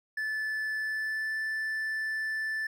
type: tone with pitch glide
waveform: triangle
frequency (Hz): 1743 to 1758.2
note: A6 to A6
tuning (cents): -17 to -2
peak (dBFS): -28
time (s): 0.17-2.67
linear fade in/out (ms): 5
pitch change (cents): +15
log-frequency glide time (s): 0.77-1.39
effects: none